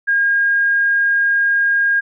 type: tone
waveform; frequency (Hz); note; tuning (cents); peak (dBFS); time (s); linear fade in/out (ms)
sine; 1622; G#6; -41; -12; 0.07-2.01; 20
effects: none